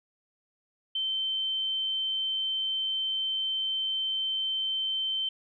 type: tone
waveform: sine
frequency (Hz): 3098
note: G7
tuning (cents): -21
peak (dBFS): -27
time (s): 0.95-5.29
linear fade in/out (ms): 5
effects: none